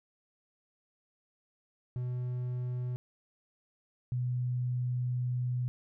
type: tone pair in turn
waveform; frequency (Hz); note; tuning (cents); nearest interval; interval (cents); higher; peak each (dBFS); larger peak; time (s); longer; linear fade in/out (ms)
triangle / sine; 124.3 / 124.3; B2 / B2; +12 / +12; unison; 0; neither; -30 / -29; second; 1.96-2.96 / 4.12-5.68; second; 0
effects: none